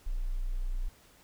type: tone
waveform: sine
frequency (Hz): 30.27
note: B0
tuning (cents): -34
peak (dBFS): -29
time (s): 0.06-0.89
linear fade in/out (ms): 10
effects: pink hiss -60 dBFS RMS until 1.23 s